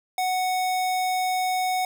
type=tone; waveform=square; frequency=740 Hz; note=F#5; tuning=in tune; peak=-23 dBFS; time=0.18-1.85 s; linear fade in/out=2 ms; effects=none